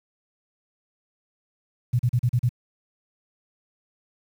sine tone bursts, 121.7 Hz, B2, 25 cents flat, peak -17 dBFS, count 6, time 1.93-2.492 s, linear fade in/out 10 ms, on 62 ms, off 38 ms, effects 8-bit

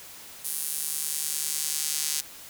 square tone with high-pass filter sweep, 75 Hz, D2, 37 cents sharp, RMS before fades -30 dBFS, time 0.44-2.21 s, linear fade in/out 10 ms, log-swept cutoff 10000 to 5900 Hz, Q 1, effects white hiss -45 dBFS RMS until 2.49 s

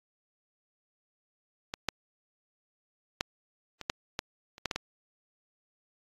clicks, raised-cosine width 0.2 ms, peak -16 / -10 / -10 / -21 / -10 / -13 / -30 / -12 / -13 / -14 dBFS, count 10, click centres 1.739 / 1.887 / 3.209 / 3.813 / 3.899 / 4.191 / 4.581 / 4.657 / 4.712 / 4.76 s, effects AAC 32 kbps

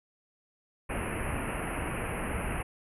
pink band-stop noise, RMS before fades -33 dBFS, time 0.89-2.63 s, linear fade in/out 10 ms, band 2800 to 9800 Hz, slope 96 dB/octave, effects resampled to 24000 Hz

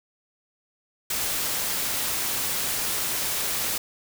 white noise, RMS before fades -27 dBFS, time 1.1-3.78 s, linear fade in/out 5 ms, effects none

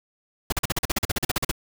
pink noise bursts, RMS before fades -23 dBFS, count 16, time 0.5-1.514 s, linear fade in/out 5 ms, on 24 ms, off 42 ms, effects none

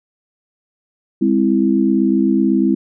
sine chord, Ab augmented, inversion none, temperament equal with one note detuned, 203.5 / 261.6 / 329.6 Hz, Ab3 / C4 / E4, -35 / 0 / 0 cents, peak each -16 dBFS, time 1.21-2.75 s, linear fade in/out 10 ms, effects none

